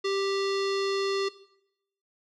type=tone with low-pass filter; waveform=square; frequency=392.6 Hz; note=G4; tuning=3 cents sharp; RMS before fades=-28 dBFS; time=0.04-1.29 s; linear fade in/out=10 ms; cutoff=4500 Hz; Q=2.6; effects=noise-tail reverb RT60 0.8 s tail -18 dB re dry